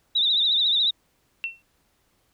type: tone with vibrato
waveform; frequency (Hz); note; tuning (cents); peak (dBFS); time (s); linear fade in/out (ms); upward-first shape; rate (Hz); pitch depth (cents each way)
sine; 3729; A#7; 0; -18; 0.15-0.91; 10; triangle; 14; 110
type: tone with exponential decay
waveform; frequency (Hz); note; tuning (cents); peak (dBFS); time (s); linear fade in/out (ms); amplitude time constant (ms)
sine; 2708; E7; +46; -22; 1.44-1.62; 0; 37
effects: pink hiss -67 dBFS RMS until 2.33 s